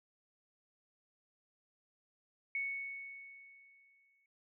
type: tone with exponential decay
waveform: sine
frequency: 2216 Hz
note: C#7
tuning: 1 cent flat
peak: -33 dBFS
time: 2.55-4.26 s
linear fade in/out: 2 ms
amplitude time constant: 370 ms
effects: none